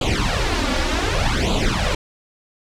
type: noise with flanger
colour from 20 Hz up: pink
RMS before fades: -19 dBFS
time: 0.01-1.95 s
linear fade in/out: 5 ms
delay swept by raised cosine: 0.27 to 3.57 ms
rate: 0.66 Hz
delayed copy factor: +0.85
effects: low-pass 5000 Hz 12 dB/octave